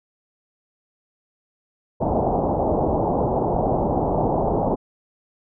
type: low-pass noise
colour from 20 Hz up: white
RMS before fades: -21 dBFS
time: 2-4.76 s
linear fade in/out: 20 ms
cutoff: 860 Hz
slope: 48 dB/octave
effects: none